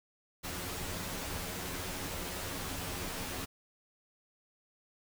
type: noise with comb filter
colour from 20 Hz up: pink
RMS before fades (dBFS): -39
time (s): 0.43-3.46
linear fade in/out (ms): 20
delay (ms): 11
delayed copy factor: +0.65
effects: none